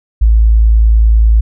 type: tone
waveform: sine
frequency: 55 Hz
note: A1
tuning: in tune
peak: -4 dBFS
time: 0.21-1.41 s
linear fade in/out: 10 ms
effects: none

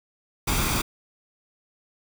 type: noise with comb filter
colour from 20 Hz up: pink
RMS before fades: -24 dBFS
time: 0.47-0.82 s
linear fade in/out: 10 ms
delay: 0.84 ms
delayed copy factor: +0.55
effects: none

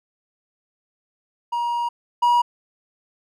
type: tone pair in turn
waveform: triangle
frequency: 950 / 960.5 Hz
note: A#5 / B5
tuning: +33 / -48 cents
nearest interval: unison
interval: 19 cents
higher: second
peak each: -19 / -12 dBFS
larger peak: second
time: 1.52-1.89 / 2.22-2.42 s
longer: first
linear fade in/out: 10 ms
effects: none

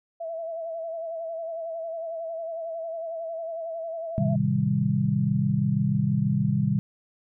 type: tone with vibrato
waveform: sine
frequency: 659.3 Hz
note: E5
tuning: in tune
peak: -30 dBFS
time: 0.2-4.36 s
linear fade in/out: 10 ms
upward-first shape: sine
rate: 11 Hz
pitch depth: 43 cents each way
type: chord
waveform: sine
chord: A half-diminished seventh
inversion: none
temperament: just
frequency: 110 / 132 / 158.4 / 198 Hz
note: A2 / C3 / Eb3 / G3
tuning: 0 / +16 / +31 / +18 cents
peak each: -31 / -25 / -27 / -25 dBFS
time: 4.18-6.79 s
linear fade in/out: 0 ms
effects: none

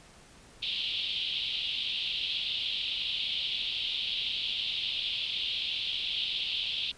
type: band-pass noise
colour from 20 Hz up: pink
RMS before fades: -33 dBFS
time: 0.62-6.92 s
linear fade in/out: 10 ms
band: 2900 to 3800 Hz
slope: 48 dB/octave
effects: pink hiss -55 dBFS RMS until 6.97 s + resampled to 22050 Hz

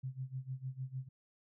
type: tone with tremolo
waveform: sine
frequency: 130.81 Hz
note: C3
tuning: in tune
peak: -36 dBFS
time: 0.03-1.09 s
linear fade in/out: 10 ms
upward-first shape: sine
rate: 6.6 Hz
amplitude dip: 90%
effects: none

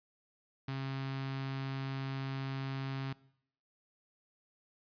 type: tone with notch filter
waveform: sawtooth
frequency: 134.8 Hz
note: C#3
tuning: 48 cents flat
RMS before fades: -38 dBFS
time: 0.68-3.13 s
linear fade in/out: 5 ms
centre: 510 Hz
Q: 1.2
effects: noise-tail reverb RT60 0.7 s tail -21 dB re dry + resampled to 11025 Hz

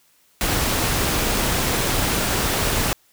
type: noise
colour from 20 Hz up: pink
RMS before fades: -21 dBFS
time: 0.41-2.93 s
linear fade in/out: 0 ms
effects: white hiss -59 dBFS RMS until 3.12 s

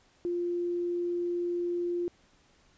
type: tone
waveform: sine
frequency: 349.2 Hz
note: F4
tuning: in tune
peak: -28 dBFS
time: 0.25-2.08 s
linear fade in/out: 0 ms
effects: pink hiss -64 dBFS RMS until 2.77 s + resampled to 16000 Hz

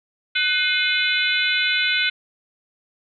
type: harmonic tone with a mistuned harmonic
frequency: 498.8 Hz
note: B4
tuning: 17 cents sharp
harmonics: 3 / 4 / 5 / 6 / 7 / 8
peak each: -23 / -24 / -25 / -26 / -26 / -27 dBFS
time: 0.35-2.1 s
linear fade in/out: 10 ms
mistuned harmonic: 4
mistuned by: +110 cents
effects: none

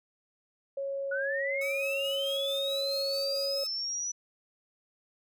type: tone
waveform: sine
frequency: 551 Hz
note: C#5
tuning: 11 cents flat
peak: -31 dBFS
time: 0.77-3.64 s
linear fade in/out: 5 ms
type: linear sweep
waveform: sine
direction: up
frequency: 1444 to 5950 Hz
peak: -31 dBFS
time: 1.11-4.12 s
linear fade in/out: 10 ms
type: tone with tremolo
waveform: 5% pulse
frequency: 1276 Hz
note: D#6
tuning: 43 cents sharp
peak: -31 dBFS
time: 1.61-3.67 s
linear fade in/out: 5 ms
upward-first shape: square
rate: 4.6 Hz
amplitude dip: 30%
effects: none

